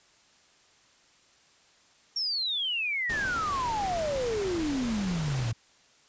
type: exponential sweep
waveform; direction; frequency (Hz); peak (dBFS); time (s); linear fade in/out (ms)
sine; down; 5588 to 109.6; -27; 2.16-5.53; 5
type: noise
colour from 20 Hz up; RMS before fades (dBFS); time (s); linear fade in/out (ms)
pink; -37; 3.09-5.52; 10
effects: white hiss -61 dBFS RMS until 6.08 s + resampled to 16000 Hz